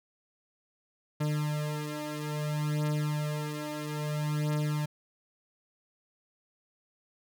40% pulse beating tone pair, 150 / 150.6 Hz, D3 / D3, +37 / +44 cents, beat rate 0.6 Hz, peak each -31 / -33 dBFS, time 1.2-4.86 s, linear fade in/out 10 ms, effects none

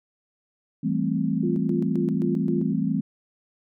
sine chord, A minor seventh, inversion second, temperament equal, 164.81 / 196 / 220 / 261.6 Hz, E3 / G3 / A3 / C4, 0 / 0 / 0 / 0 cents, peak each -27 dBFS, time 0.83-3.01 s, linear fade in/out 10 ms
sine tone with tremolo, 349.2 Hz, F4, in tune, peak -26 dBFS, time 1.43-2.73 s, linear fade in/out 5 ms, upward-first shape square, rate 3.8 Hz, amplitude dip 70%
effects none

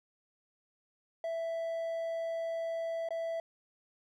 triangle tone with dropouts, 661 Hz, E5, 5 cents sharp, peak -31 dBFS, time 1.24-3.4 s, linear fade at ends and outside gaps 2 ms, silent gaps 3.088-3.106 s, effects none

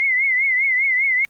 sine tone with vibrato, 2093 Hz, C7, in tune, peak -15 dBFS, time 0-1.25 s, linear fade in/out 0 ms, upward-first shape triangle, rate 5 Hz, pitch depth 110 cents each way, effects pink hiss -57 dBFS RMS until 1.29 s + Opus 24 kbps

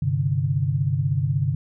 sine chord, G suspended fourth, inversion none, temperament just, 98 / 130.67 / 147 Hz, G2 / C3 / D3, 0 / -2 / +2 cents, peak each -26 / -23 / -23 dBFS, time 0.02-1.55 s, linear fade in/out 5 ms, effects none

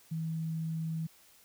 sine tone, 161.4 Hz, E3, 36 cents flat, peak -32 dBFS, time 0.11-1.07 s, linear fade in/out 10 ms, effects white hiss -61 dBFS RMS until 1.44 s

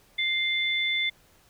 sine tone pair together, 2093 / 3512 Hz, C7 / A7, 0 / -4 cents, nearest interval major sixth, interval 896 cents, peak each -26 / -27 dBFS, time 0.18-1.1 s, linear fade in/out 10 ms, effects pink hiss -60 dBFS RMS until 1.49 s

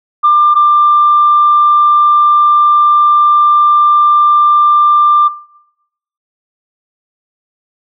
sine tone pair in turn, 1193 / 1188.4 Hz, D6 / D6, +27 / +20 cents, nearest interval unison, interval 7 cents, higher first, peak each -3 dBFS, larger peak neither, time 0.23-0.55 / 0.55-5.29 s, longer second, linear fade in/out 20 ms, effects noise-tail reverb RT60 0.9 s tail -22 dB re dry + tanh soft clip ceiling 0 dBFS

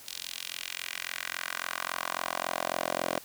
10% pulse tone with high-pass filter sweep, 43.65 Hz, F1, in tune, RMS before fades -35 dBFS, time 0.06-3.19 s, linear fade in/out 10 ms, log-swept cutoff 4000 to 480 Hz, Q 1.6, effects white hiss -50 dBFS RMS until 3.24 s

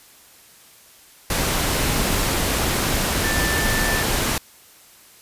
sine tone in noise, 1769 Hz, A6, 9 cents sharp, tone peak -24 dBFS, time 3.24-4.03 s, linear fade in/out 2 ms, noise pink, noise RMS -21 dBFS, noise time 1.3-4.38 s, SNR -6 dB, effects white hiss -49 dBFS RMS until 5.21 s + resampled to 32000 Hz

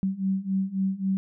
sine beating tone pair, 190 / 193.7 Hz, F#3 / G3, +46 / -20 cents, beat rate 3.7 Hz, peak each -28 / -26 dBFS, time 0.03-1.17 s, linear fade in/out 0 ms, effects none

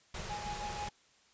pink band-stop noise, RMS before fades -42 dBFS, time 0.14-0.89 s, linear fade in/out 5 ms, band 230 to 340 Hz, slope 96 dB/octave
triangle tone with tremolo, 830 Hz, G#5, 1 cent flat, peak -35 dBFS, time 0.29-0.9 s, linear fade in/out 20 ms, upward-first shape sine, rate 6.1 Hz, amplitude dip 60%
effects white hiss -66 dBFS RMS until 1.33 s + resampled to 16000 Hz

